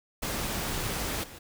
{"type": "noise with level steps", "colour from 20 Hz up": "pink", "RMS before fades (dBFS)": [-32, -46], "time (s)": [0.22, 1.39], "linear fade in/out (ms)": 10, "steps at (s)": 1.23, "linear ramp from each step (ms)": 10, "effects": []}